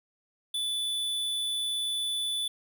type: tone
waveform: square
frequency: 3479 Hz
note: A7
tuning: 20 cents flat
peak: -29 dBFS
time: 0.54-2.48 s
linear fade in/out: 5 ms
effects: none